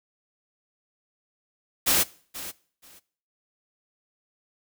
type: noise with echo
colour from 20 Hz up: white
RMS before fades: -21 dBFS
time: 1.86-2.04 s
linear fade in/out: 20 ms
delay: 480 ms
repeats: 2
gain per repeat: -15 dB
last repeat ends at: 3 s
effects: noise-tail reverb RT60 0.5 s tail -21 dB re dry